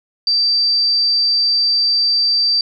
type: tone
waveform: sine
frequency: 4667 Hz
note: D8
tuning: 12 cents flat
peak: -12 dBFS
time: 0.27-2.61 s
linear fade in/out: 2 ms
effects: none